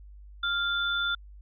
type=tone pair together; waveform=sine; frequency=1397 / 3520 Hz; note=F6 / A7; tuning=0 / 0 cents; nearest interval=octave + major third; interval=1600 cents; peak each=-27 / -30 dBFS; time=0.43-1.15 s; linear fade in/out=5 ms; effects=added 50 Hz sine -45 dBFS peak until 1.41 s